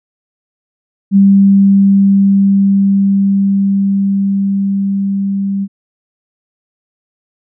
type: tone with level ramp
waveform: sine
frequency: 197 Hz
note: G3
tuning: 9 cents sharp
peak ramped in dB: -3 to -13 dBFS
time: 1.11-5.68 s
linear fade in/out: 50 ms
effects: none